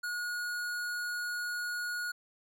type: tone with hard clipping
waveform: sine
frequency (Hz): 1446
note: F#6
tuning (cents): -40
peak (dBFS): -35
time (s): 0.03-2.12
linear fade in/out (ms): 10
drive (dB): 16
effects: none